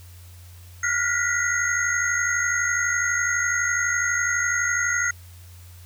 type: tone cluster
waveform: sine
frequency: 1399 / 1451 / 1915 / 1995 / 6490 Hz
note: F6 / F#6 / A#6 / B6 / G#8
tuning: +3 / -34 / +46 / +17 / -41 cents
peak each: -27 dBFS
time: 0.83-5.11 s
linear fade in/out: 5 ms
effects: added 88 Hz sine -42 dBFS peak until 5.85 s + white hiss -52 dBFS RMS until 5.85 s